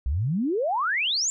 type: exponential sweep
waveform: sine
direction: up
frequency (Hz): 59.1 to 7459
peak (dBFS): -22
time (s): 0.06-1.3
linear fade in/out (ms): 0
effects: none